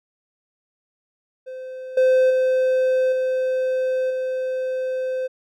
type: tone with level steps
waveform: triangle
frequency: 516 Hz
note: C5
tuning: 24 cents flat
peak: -29 / -11 / -14 / -17 / -20 dBFS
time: 1.46-5.28 s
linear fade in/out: 20 ms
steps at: 1.97 / 2.3 / 3.12 / 4.1 s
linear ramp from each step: 5 ms
effects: none